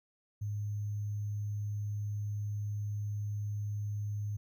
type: tone with sample-and-hold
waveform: sine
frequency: 103.83 Hz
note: G#2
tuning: in tune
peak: -33 dBFS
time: 0.41-4.37 s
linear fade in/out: 10 ms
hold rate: 6300 Hz
effects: none